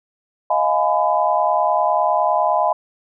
sine chord, F half-diminished seventh, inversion third, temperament just, 628.6 / 698.5 / 838.1 / 1005.8 Hz, Eb5 / F5 / Ab5 / Cb6, +18 / 0 / +16 / +31 cents, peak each -20 dBFS, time 0.5-2.73 s, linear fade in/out 5 ms, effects none

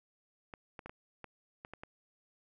clicks, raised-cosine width 0.5 ms, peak -30 dBFS, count 8, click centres 0.538 / 0.792 / 0.86 / 0.895 / 1.243 / 1.649 / 1.736 / 1.835 s, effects none

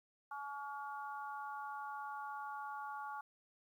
harmonic tone, 283.2 Hz, C#4, 37 cents sharp, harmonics 3 / 4 / 5, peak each -45 / -47 / -49 dBFS, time 0.31-3.21 s, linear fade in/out 5 ms, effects 12-bit

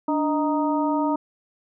harmonic tone with a mistuned harmonic, 311.1 Hz, D#4, in tune, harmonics 1 / 2 / 3 / 4, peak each -22 / -28 / -25 / -33 dBFS, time 0.08-1.16 s, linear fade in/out 5 ms, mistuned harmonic 1, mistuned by -100 cents, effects none

